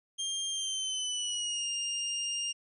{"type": "tone with pitch glide", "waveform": "25% pulse", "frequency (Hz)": [3195, 2814], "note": ["G7", "F7"], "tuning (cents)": [32, 12], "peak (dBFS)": -28, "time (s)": [0.18, 2.53], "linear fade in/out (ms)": 20, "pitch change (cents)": -220, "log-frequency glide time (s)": [0.5, 1.7], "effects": ["resampled to 24000 Hz"]}